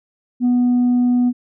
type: tone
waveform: sine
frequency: 245.9 Hz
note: B3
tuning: 7 cents flat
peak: -10 dBFS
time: 0.4-1.33 s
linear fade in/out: 50 ms
effects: tanh soft clip ceiling -11 dBFS